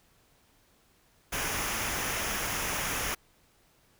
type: noise with comb filter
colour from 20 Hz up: pink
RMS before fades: -32 dBFS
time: 1.32-3.15 s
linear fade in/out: 10 ms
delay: 0.24 ms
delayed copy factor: -0.55
effects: pink hiss -65 dBFS RMS until 3.99 s

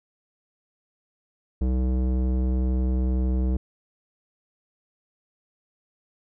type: tone with low-pass filter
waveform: square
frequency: 63.5 Hz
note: B1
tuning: 49 cents sharp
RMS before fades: -23 dBFS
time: 1.61-3.57 s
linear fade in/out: 5 ms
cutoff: 380 Hz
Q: 1
effects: none

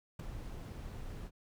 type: noise with ADSR envelope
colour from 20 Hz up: brown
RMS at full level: -36 dBFS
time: 0.19-1.31 s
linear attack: 8 ms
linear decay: 7 ms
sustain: -8 dB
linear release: 56 ms
effects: none

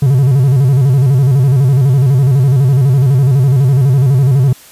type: tone with vibrato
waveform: triangle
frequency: 133.1 Hz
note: C3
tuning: 30 cents sharp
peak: -4 dBFS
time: 0.02-4.53 s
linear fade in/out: 5 ms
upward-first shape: square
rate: 12 Hz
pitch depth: 110 cents each way
effects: white hiss -39 dBFS RMS until 4.71 s + resampled to 32000 Hz

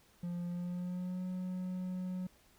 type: tone with pitch glide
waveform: triangle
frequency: 174.61 to 183.4 Hz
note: F3 to F#3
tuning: 0 to -15 cents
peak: -34 dBFS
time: 0.23-2.27 s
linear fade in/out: 5 ms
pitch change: +85 cents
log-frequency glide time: 0.47-1.23 s
effects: pink hiss -66 dBFS RMS until 2.58 s

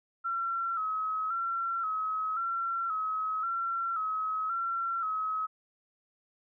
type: tone with vibrato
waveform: sine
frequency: 1318.5 Hz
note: E6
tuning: in tune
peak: -29 dBFS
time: 0.24-5.47 s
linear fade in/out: 20 ms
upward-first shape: square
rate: 0.94 Hz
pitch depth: 53 cents each way
effects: none

